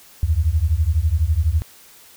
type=beating tone pair; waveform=sine; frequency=73.42 / 85.42 Hz; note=D2 / F2; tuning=0 / -38 cents; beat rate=12 Hz; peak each=-18 dBFS; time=0.23-1.62 s; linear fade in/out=0 ms; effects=white hiss -47 dBFS RMS until 2.16 s